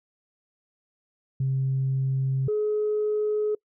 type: tone pair in turn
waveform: sine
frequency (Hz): 133.4 / 423.5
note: C3 / G#4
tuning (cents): +34 / +34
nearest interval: octave + minor sixth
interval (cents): 2000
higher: second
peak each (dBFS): -21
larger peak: neither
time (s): 1.4-2.48 / 2.48-3.55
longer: first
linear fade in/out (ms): 5
effects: noise-tail reverb RT60 0.1 s tail -26 dB re dry + tanh soft clip ceiling -18 dBFS